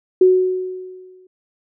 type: tone with exponential decay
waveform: sine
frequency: 370 Hz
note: F#4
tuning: in tune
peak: -6 dBFS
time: 0.21-1.27 s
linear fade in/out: 5 ms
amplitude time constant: 230 ms
effects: none